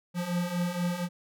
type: beating tone pair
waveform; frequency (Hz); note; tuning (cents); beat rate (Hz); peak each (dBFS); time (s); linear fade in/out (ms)
square; 173.1 / 177.3; F3 / F3; -15 / +26; 4.2; -34 / -30; 0.14-1.09; 50
effects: none